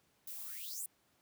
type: noise with high-pass filter sweep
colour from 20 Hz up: violet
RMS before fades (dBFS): -44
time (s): 0.27-0.86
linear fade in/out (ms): 5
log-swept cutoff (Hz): 400 to 10000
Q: 9
effects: pink hiss -73 dBFS RMS until 1.21 s + high-pass 100 Hz 12 dB/octave